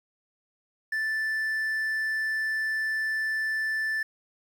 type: tone with quantisation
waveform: triangle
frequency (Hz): 1760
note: A6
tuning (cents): 0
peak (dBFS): -24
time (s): 0.92-4.03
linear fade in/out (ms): 5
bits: 9
effects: none